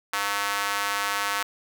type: tone with high-pass filter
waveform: square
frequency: 101.1 Hz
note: G#2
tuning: 46 cents flat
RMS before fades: -27 dBFS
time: 0.13-1.43 s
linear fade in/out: 5 ms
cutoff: 1200 Hz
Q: 1.5
effects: none